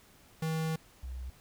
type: tone pair in turn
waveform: square / sine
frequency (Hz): 160 / 63.5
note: D#3 / B1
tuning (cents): +49 / +49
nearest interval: octave + major third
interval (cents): 1600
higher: first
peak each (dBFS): -31 / -37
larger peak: first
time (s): 0.42-0.76 / 1.03-1.3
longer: first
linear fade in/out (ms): 5
effects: pink hiss -60 dBFS RMS until 1.4 s